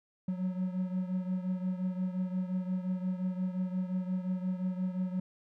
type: beating tone pair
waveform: triangle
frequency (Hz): 183 / 188.7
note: F#3 / F#3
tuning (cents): -19 / +34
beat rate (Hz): 5.7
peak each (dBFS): -30 / -35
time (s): 0.28-5.2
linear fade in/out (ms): 5
effects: none